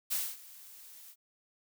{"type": "noise with ADSR envelope", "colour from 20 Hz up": "blue", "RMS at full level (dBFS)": -31, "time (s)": [0.1, 1.16], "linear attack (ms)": 22, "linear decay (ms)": 240, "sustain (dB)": -21, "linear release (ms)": 59, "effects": []}